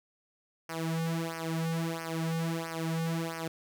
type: tone with flanger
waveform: sawtooth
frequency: 164 Hz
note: E3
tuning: 9 cents flat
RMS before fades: -33 dBFS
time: 0.69-3.48 s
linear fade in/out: 5 ms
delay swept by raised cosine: 0.26 to 3.06 ms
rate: 1.5 Hz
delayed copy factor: -1
effects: none